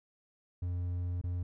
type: tone with dropouts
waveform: triangle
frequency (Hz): 88.6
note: F2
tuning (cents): +25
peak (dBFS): -30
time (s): 0.62-1.43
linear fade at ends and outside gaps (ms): 5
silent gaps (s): 1.214-1.238
effects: none